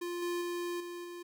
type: tone with level steps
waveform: square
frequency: 349.2 Hz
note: F4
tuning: in tune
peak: -36 / -33 / -35 / -41 / -43 dBFS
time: 0.01-1.23 s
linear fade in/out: 10 ms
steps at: 0.22 / 0.41 / 0.8 / 1.04 s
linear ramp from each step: 5 ms
effects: none